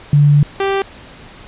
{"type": "tone pair in turn", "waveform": ["sine", "sawtooth"], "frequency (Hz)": [145.5, 391.7], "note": ["D3", "G4"], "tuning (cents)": [-16, -1], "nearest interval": "octave + perfect fourth", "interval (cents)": 1715, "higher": "second", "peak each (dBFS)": [-6, -10], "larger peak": "first", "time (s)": [[0.13, 0.43], [0.6, 0.82]], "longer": "first", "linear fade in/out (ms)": 2, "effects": ["pink hiss -38 dBFS RMS until 1.47 s", "resampled to 8000 Hz"]}